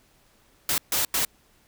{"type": "noise bursts at uneven times", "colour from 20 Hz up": "white", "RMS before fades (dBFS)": -24, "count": 3, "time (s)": [[0.69, 0.78], [0.92, 1.05], [1.14, 1.25]], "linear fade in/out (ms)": 2, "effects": ["pink hiss -61 dBFS RMS until 1.67 s"]}